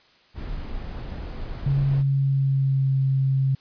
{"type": "noise", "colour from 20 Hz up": "brown", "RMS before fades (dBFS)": -32, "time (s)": [0.34, 2.04], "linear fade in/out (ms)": 50}
{"type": "tone with pitch glide", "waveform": "sine", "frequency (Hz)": [138.3, 134.44], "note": ["C#3", "C3"], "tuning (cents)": [-4, 47], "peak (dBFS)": -18, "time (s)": [1.66, 3.55], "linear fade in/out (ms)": 5, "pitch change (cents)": -49, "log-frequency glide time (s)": [1.84, 2.98]}
{"effects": ["white hiss -57 dBFS RMS until 3.6 s", "resampled to 11025 Hz"]}